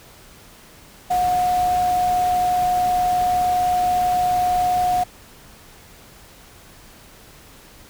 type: tone in noise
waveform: sine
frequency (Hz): 724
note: F#5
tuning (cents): -38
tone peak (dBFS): -16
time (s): 1.1-5.04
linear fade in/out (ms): 10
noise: pink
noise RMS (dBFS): -33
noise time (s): 1.1-5.04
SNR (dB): +14
effects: pink hiss -46 dBFS RMS until 7.89 s